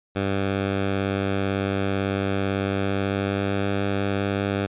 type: tone with pitch glide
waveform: 10% pulse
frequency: 98 to 99.43 Hz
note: G2 to G2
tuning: 0 to +25 cents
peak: -14 dBFS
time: 0.15-4.67 s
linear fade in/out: 20 ms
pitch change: +25 cents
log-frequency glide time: 2.68-3.76 s
effects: resampled to 8000 Hz